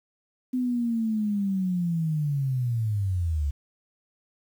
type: linear sweep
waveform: sine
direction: down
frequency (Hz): 255.6 to 69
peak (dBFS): -23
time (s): 0.53-3.51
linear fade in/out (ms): 10
effects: 9-bit